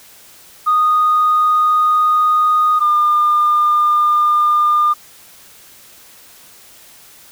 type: tone pair in turn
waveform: sine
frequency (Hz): 1237 / 1205.3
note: D#6 / D6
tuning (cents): -10 / +45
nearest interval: unison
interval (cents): 45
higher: first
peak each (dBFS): -9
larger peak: neither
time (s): 0.66-2.8 / 2.8-4.94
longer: neither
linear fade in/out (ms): 20
effects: tanh soft clip ceiling -6 dBFS + white hiss -43 dBFS RMS until 7.31 s